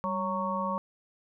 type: harmonic tone with a mistuned harmonic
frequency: 185 Hz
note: F#3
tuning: in tune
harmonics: 1 / 3 / 5 / 6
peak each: -34 / -35 / -34 / -32 dBFS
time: 0.04-0.78 s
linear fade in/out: 0 ms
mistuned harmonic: 1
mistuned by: +99 cents
effects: none